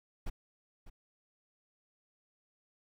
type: noise with echo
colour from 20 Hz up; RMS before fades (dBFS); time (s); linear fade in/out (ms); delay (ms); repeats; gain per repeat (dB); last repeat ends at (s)
brown; -34; 0.26-0.3; 10; 600; 1; -14; 0.9
effects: none